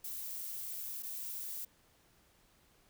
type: noise with dropouts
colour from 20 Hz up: violet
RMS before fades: -42 dBFS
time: 0.04-1.65 s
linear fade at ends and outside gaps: 5 ms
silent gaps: 1.025-1.032 s
effects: pink hiss -68 dBFS RMS until 2.89 s